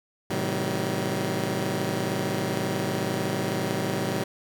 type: chord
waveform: 15% pulse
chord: A diminished seventh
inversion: none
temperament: just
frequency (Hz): 110 / 132 / 158.4 / 190.08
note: A2 / C3 / Eb3 / Gb3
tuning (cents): 0 / +16 / +31 / +47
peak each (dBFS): -26 / -26 / -26 / -23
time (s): 0.3-4.24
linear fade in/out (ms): 5
effects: none